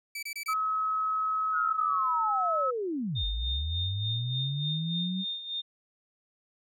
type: tone bursts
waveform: sawtooth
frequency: 2307 Hz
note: D7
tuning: 31 cents flat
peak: -31 dBFS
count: 4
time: 0.15-0.537 s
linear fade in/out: 5 ms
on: 78 ms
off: 25 ms
type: tone with pitch glide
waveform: sine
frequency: 1283 to 1292.7 Hz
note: E6 to E6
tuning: -47 to -34 cents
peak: -26 dBFS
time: 0.48-2.71 s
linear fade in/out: 10 ms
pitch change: +13 cents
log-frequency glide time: 1.45-2.4 s
type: linear two-way sweep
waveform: sine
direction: down then up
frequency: 1480 to 49 to 193 Hz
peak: -29 dBFS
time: 1.52-5.25 s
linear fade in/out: 50 ms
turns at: 3.25 s
type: tone with tremolo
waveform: sine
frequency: 3643 Hz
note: A#7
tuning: 41 cents flat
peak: -30 dBFS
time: 3.15-5.62 s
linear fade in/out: 20 ms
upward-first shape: sine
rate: 3.4 Hz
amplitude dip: 65%
effects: none